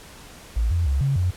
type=tone with pitch steps; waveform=sine; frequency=56.2 / 85 / 68.6 / 137.4 / 90.5 Hz; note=A1 / F2 / C#2 / C#3 / F#2; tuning=+37 / -46 / -17 / -15 / -38 cents; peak=-18 dBFS; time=0.56-1.31 s; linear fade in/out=10 ms; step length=150 ms; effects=pink hiss -44 dBFS RMS until 1.36 s + low-pass 12000 Hz 12 dB/octave